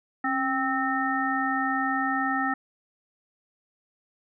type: harmonic tone with a mistuned harmonic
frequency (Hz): 261.6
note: C4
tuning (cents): 0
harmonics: 1 / 3 / 5 / 7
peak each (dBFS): -29 / -29 / -29 / -29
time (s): 0.24-2.54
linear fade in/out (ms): 5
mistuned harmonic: 1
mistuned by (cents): +54
effects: none